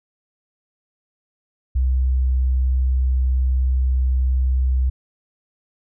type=tone; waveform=sine; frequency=64.2 Hz; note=C2; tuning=32 cents flat; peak=-15 dBFS; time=1.75-4.9 s; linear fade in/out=10 ms; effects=none